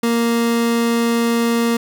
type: tone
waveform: 30% pulse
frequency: 233.1 Hz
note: A#3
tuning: in tune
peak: -12 dBFS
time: 0.03-1.77 s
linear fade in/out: 5 ms
effects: none